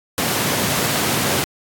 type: high-pass noise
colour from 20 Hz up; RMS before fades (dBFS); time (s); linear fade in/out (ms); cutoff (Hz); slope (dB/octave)
pink; -20; 0.18-1.44; 0; 110; 24
effects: AAC 64 kbps